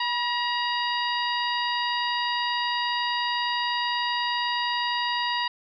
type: harmonic tone with a mistuned harmonic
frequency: 951 Hz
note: A#5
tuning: 34 cents sharp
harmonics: 1 / 2 / 3 / 4 / 5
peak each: -27 / -30 / -32 / -33 / -34 dBFS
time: 0-5.48 s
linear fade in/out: 5 ms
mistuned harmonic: 1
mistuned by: +41 cents
effects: none